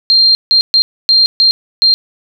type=tone bursts at uneven times; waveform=sine; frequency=4186 Hz; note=C8; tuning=in tune; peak=-5 dBFS; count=6; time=0.1-0.35 / 0.51-0.61 / 0.74-0.82 / 1.09-1.26 / 1.4-1.51 / 1.82-1.94 s; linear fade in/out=0 ms; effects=none